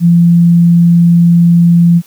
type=tone; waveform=sine; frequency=171 Hz; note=F3; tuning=36 cents flat; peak=-3 dBFS; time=0-2.02 s; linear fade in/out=50 ms; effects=white hiss -43 dBFS RMS until 2.06 s